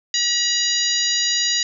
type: harmonic tone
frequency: 961 Hz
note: B5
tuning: 48 cents flat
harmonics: 2 / 3 / 4 / 5 / 6 / 7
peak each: -27 / -27 / -23 / -22 / -28 / -24 dBFS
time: 0.14-1.63 s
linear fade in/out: 2 ms
effects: none